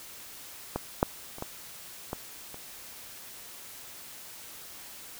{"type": "clicks", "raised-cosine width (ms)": 1, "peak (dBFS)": [-15, -7, -28, -19, -18, -29], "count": 6, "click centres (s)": [0.76, 1.029, 1.384, 1.424, 2.131, 2.544], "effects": ["white hiss -46 dBFS RMS until 5.19 s"]}